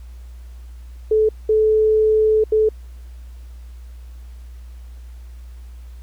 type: tone bursts at uneven times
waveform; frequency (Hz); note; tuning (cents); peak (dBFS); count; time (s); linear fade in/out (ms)
sine; 433.8; A4; -25; -12; 3; 1.11-1.29 / 1.49-2.44 / 2.52-2.69; 5
effects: added 60 Hz sine -34 dBFS peak until 6.02 s + pink hiss -56 dBFS RMS until 6.02 s